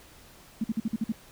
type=tone bursts; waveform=sine; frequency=222.1 Hz; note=A3; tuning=16 cents sharp; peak=-24 dBFS; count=7; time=0.61-1.121 s; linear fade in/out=5 ms; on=31 ms; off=49 ms; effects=pink hiss -53 dBFS RMS until 1.31 s